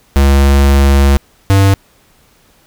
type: tone pair in turn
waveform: square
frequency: 69.3 / 97.83 Hz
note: C#2 / G2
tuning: 0 / -3 cents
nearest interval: tritone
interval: 597 cents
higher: second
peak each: -6 dBFS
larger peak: neither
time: 0.16-1.17 / 1.5-1.74 s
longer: first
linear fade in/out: 0 ms
effects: pink hiss -50 dBFS RMS until 2.66 s